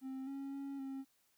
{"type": "tone with pitch steps", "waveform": "triangle", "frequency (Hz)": [264.3, 274.6, 276.6, 269.2], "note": ["C4", "C#4", "C#4", "C4"], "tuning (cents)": [18, -16, -4, 49], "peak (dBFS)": -39, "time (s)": [0.01, 1.05], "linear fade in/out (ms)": 50, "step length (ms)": 260, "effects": ["white hiss -75 dBFS RMS until 1.37 s"]}